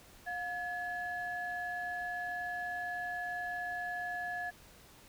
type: tone pair together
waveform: sine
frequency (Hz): 712.7 / 1703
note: F5 / G#6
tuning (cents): +35 / +43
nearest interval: octave + minor third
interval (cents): 1508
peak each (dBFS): -38 / -37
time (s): 0.26-4.51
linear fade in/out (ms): 20
effects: tanh soft clip ceiling -29 dBFS + pink hiss -58 dBFS RMS until 5.08 s